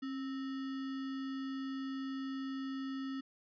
sine tone with sample-and-hold, 268.7 Hz, C4, 46 cents sharp, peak -37 dBFS, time 0.02-3.21 s, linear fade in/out 10 ms, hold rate 1575 Hz, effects resampled to 11025 Hz

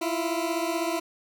20% pulse beating tone pair, 329 / 345 Hz, E4 / F4, -3 / -21 cents, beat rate 16 Hz, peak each -23 / -25 dBFS, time 0.01-1 s, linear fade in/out 10 ms, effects none

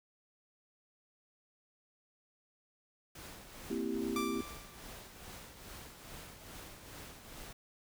pink noise with tremolo, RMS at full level -48 dBFS, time 3.15-7.53 s, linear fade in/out 5 ms, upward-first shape triangle, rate 2.4 Hz, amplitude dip 55%
sine chord, C dominant seventh, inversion third, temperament equal with one note detuned, 231.7 / 261.6 / 329.6 / 392 Hz, Bb3 / C4 / E4 / G4, -10 / 0 / 0 / 0 cents, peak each -39 dBFS, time 3.7-4.41 s, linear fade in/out 5 ms
sawtooth tone with exponential decay, 1174.7 Hz, D6, in tune, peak -30 dBFS, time 4.16-4.95 s, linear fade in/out 2 ms, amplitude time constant 170 ms
effects none

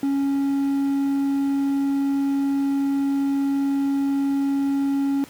triangle tone, 277.2 Hz, C#4, in tune, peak -17 dBFS, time 0.03-5.24 s, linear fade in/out 0 ms, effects pink hiss -46 dBFS RMS until 5.29 s + high-pass 100 Hz 12 dB/octave

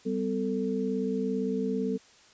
sine tone cluster, 194.6 / 252.3 / 443.6 Hz, G3 / B3 / A4, -12 / +37 / +14 cents, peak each -31 dBFS, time 0.05-1.98 s, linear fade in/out 20 ms, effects white hiss -57 dBFS RMS until 2.33 s + resampled to 16000 Hz

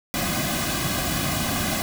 pink noise with comb filter, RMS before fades -25 dBFS, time 0.14-1.82 s, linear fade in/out 0 ms, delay 2.2 ms, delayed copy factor -0.9, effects none

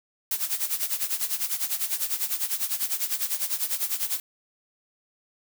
blue noise with tremolo, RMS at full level -25 dBFS, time 0.31-4.2 s, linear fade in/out 2 ms, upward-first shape sine, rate 10 Hz, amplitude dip 80%, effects none

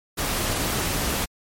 pink noise, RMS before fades -25 dBFS, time 0.17-1.26 s, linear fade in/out 20 ms, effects MP3 64 kbps

